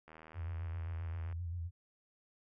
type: click train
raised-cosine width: 0.5 ms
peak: -39 dBFS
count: 100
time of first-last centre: 0.08-1.325 s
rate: 79.5 Hz
type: tone with vibrato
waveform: sine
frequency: 85.9 Hz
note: F2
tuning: 28 cents flat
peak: -37 dBFS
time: 0.34-1.71 s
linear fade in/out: 50 ms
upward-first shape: square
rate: 7.6 Hz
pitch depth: 50 cents each way
effects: none